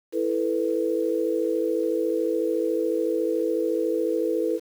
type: chord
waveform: sine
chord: E suspended fourth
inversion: none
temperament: equal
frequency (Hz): 329.6 / 440 / 493.9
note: E4 / A4 / B4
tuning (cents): 0 / 0 / 0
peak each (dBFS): -26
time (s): 0.12-4.6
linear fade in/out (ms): 50
effects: 8-bit